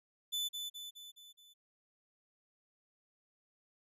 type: tone with echo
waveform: 40% pulse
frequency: 3500 Hz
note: A7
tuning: 10 cents flat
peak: -33 dBFS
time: 0.32-0.49 s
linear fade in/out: 20 ms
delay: 210 ms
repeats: 5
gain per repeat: -5 dB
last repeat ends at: 1.54 s
effects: none